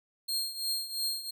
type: tone with tremolo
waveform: sawtooth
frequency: 4223 Hz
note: C8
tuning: 15 cents sharp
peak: -25 dBFS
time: 0.28-1.31 s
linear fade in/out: 10 ms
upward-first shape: triangle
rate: 2.9 Hz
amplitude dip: 80%
effects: none